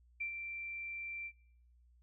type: tone with ADSR envelope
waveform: sine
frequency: 2352 Hz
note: D7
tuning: 2 cents sharp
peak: -35 dBFS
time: 0.2-1.32 s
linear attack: 11 ms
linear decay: 97 ms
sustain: -6 dB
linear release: 60 ms
effects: noise-tail reverb RT60 0.8 s tail -23 dB re dry + added 60 Hz sine -63 dBFS peak until 2.02 s